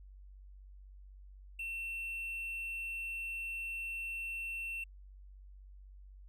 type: tone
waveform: triangle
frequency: 2700 Hz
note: E7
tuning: 41 cents sharp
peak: -36 dBFS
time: 1.59-4.84 s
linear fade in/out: 5 ms
effects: added 48 Hz sine -51 dBFS peak until 6.28 s